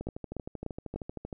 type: two click trains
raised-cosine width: 2 ms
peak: -24 / -21 dBFS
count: 18 / 4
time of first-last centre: 0.01-1.328 / 0.07-0.96 s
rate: 12.9 / 3.37 Hz
effects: none